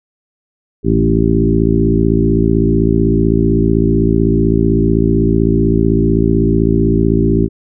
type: harmonic tone with a mistuned harmonic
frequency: 55.8 Hz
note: A1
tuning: 25 cents sharp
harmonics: 1 / 2 / 3 / 4 / 5 / 6 / 7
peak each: -17 / -17 / -17 / -17 / -17 / -17 / -17 dBFS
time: 0.83-7.49 s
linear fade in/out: 50 ms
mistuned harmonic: 3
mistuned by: -25 cents
effects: none